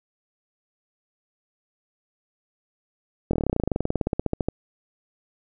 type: slowing click train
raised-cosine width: 2 ms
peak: -9 dBFS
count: 27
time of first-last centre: 3.31-4.486 s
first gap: 23 ms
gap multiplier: 1.05
effects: none